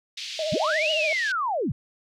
white band-pass noise, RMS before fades -35 dBFS, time 0.17-1.32 s, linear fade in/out 5 ms, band 2600 to 4700 Hz, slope 24 dB/octave
sine tone with vibrato, 622.3 Hz, D#5, in tune, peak -25 dBFS, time 0.39-1.13 s, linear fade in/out 2 ms, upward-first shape triangle, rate 14 Hz, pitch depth 76 cents each way
sine linear two-way sweep, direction up then down, 87.1 to 2960 to 87.1 Hz, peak -23 dBFS, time 0.52-1.72 s, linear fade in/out 5 ms, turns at 0.91 s
effects none

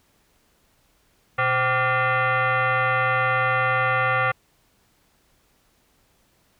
sine tone with frequency modulation, 123.47 Hz, B2, in tune, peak -18 dBFS, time 1.38-4.32 s, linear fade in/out 10 ms, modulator 644 Hz, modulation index 3, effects pink hiss -63 dBFS RMS until 6.59 s

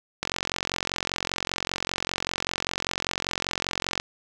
click train, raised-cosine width 0.2 ms, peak -8 dBFS, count 171, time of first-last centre 0.23-3.999 s, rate 45.1 Hz, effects none

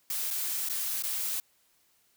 blue noise with dropouts, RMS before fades -32 dBFS, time 0.1-1.4 s, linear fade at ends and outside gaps 2 ms, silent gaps 0.305-0.309 / 0.688-0.697 / 1.024-1.036 s, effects white hiss -68 dBFS RMS until 2.16 s

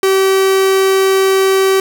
45% pulse tone, 384.6 Hz, G4, 33 cents flat, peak -9 dBFS, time 0.03-1.8 s, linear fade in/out 2 ms, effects none

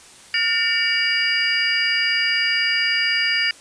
sine tone cluster, 1423 / 1810 / 2280 / 2848 / 4824 Hz, F6 / A6 / C#7 / F7 / D8, +32 / +48 / +48 / +33 / +46 cents, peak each -30 / -22 / -23 / -24 / -23 dBFS, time 0.34-3.51 s, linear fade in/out 2 ms, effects white hiss -45 dBFS RMS until 3.6 s + resampled to 22050 Hz

